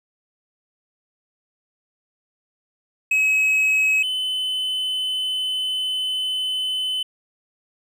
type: tone pair in turn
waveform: triangle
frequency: 2557 / 3031 Hz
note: D#7 / F#7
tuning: +47 / +41 cents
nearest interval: minor third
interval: 294 cents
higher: second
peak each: -14 / -20 dBFS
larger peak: first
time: 3.11-4.03 / 4.03-7.03 s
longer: second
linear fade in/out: 5 ms
effects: none